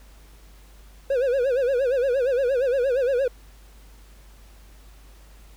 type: tone with vibrato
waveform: triangle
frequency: 516 Hz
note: C5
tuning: 24 cents flat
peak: -17 dBFS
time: 1.1-3.28 s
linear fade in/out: 5 ms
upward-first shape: sine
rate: 8.6 Hz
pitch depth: 140 cents each way
effects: added 50 Hz sine -46 dBFS peak until 5.56 s + pink hiss -55 dBFS RMS until 5.56 s